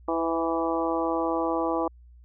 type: harmonic tone with a mistuned harmonic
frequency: 164.81 Hz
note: E3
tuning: in tune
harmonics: 2 / 3 / 4 / 5 / 6 / 7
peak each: -28 / -30 / -31 / -32 / -33 / -33 dBFS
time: 0.08-1.88 s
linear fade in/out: 5 ms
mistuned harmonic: 3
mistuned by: +17 cents
effects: added 60 Hz sine -48 dBFS peak until 2.24 s